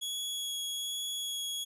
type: tone with vibrato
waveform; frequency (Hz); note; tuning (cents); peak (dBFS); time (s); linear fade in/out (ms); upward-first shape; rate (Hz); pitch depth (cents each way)
sawtooth; 3348; G#7; +13; -31; 0.01-1.65; 20; sine; 1.2; 8
effects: resampled to 32000 Hz